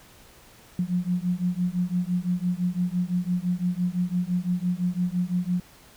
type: beating tone pair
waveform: sine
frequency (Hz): 175.9 / 181.8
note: F3 / F#3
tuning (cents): +13 / -30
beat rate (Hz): 5.9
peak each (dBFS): -26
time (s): 0.79-5.6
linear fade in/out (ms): 2
effects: pink hiss -52 dBFS RMS until 5.96 s